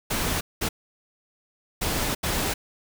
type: noise bursts at uneven times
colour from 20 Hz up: pink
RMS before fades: -26 dBFS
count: 4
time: 0.1-0.41 / 0.61-0.69 / 1.81-2.15 / 2.23-2.54 s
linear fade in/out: 10 ms
effects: none